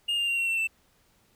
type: tone with pitch steps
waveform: triangle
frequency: 2832 / 2798 / 2764 / 2731 / 2698 / 2665 Hz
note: F7 / F7 / F7 / F7 / E7 / E7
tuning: +23 / +3 / -19 / -39 / +40 / +18 cents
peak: -23 dBFS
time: 0.08-0.674 s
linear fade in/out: 10 ms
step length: 99 ms
effects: pink hiss -65 dBFS RMS until 1.35 s